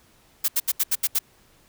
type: noise bursts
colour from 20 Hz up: blue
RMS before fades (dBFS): -21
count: 7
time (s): 0.44-1.191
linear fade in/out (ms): 10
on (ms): 43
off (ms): 75
effects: pink hiss -58 dBFS RMS until 1.68 s